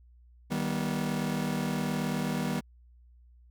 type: chord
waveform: 40% pulse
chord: Eb augmented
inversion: none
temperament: just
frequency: 155.56 / 194.45 / 243.1 Hz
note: Eb3 / G3 / B3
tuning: 0 / -14 / -27 cents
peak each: -33 / -32 / -32 dBFS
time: 0.5-2.61 s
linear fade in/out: 20 ms
effects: added 60 Hz sine -54 dBFS peak until 3.5 s